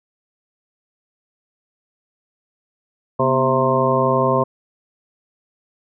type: harmonic tone with a mistuned harmonic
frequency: 131.8 Hz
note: C3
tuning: 13 cents sharp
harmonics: 1 / 2 / 3 / 4 / 5 / 7 / 8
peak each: -23 / -24 / -22 / -20 / -22 / -24 / -20 dBFS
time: 3.19-4.44 s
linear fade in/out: 10 ms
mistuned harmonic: 2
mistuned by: -110 cents
effects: none

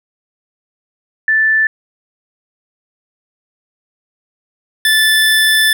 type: tone pair in turn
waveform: sine / 25% pulse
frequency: 1760 / 1751.7 Hz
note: A6 / A6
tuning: 0 / -8 cents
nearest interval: unison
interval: 8 cents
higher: first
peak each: -9 / -5 dBFS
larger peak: second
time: 1.28-1.67 / 4.85-5.73 s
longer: second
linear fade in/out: 2 ms
effects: none

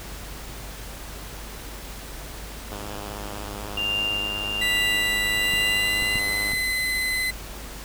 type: tone with vibrato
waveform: 5% pulse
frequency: 102.4 Hz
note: G#2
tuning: 24 cents flat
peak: -23 dBFS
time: 2.72-6.52 s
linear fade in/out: 0 ms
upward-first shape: sine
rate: 16 Hz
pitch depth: 56 cents each way
type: tone with tremolo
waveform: sine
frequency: 2794 Hz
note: F7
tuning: in tune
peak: -22 dBFS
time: 3.77-6.19 s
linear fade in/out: 5 ms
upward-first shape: sine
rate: 1.2 Hz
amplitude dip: 45%
type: tone with pitch glide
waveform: 35% pulse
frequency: 1975.5 to 2029 Hz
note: B6 to B6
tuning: 0 to +46 cents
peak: -21 dBFS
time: 4.61-7.31 s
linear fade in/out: 10 ms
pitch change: +46 cents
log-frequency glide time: 5.31-6.32 s
type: clicks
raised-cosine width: 5 ms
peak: -21 dBFS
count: 4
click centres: 5.538 / 6.023 / 6.157 / 6.535 s
effects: added 50 Hz sine -38 dBFS peak until 7.84 s + pink hiss -39 dBFS RMS until 7.84 s

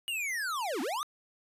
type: linear two-way sweep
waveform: square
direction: down then up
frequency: 2908 to 233.1 to 1264 Hz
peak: -32 dBFS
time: 0.08-1.03 s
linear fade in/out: 0 ms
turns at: 0.81 s
effects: resampled to 32000 Hz

